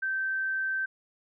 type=tone; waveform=sine; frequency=1553 Hz; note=G6; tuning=17 cents flat; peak=-27 dBFS; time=0.02-0.86 s; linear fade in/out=10 ms; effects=none